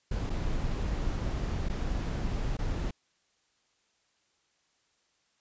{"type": "noise with dropouts", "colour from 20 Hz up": "brown", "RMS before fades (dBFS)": -31, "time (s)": [0.11, 2.91], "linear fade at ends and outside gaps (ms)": 5, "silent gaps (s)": [[0.297, 0.301], [1.687, 1.697], [2.57, 2.588]], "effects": ["white hiss -72 dBFS RMS until 5.4 s", "resampled to 16000 Hz"]}